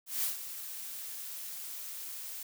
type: noise with ADSR envelope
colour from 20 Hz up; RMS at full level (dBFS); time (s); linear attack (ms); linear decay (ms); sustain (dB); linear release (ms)
blue; -31; 0.06-2.43; 170; 130; -11; 4
effects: none